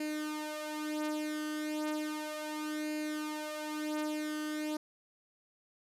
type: tone with flanger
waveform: sawtooth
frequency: 304.6 Hz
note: D#4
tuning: 37 cents flat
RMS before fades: -37 dBFS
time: 0-4.77 s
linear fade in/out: 5 ms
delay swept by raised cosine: 0.43 to 3.93 ms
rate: 0.34 Hz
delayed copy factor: +0.7
effects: resampled to 32000 Hz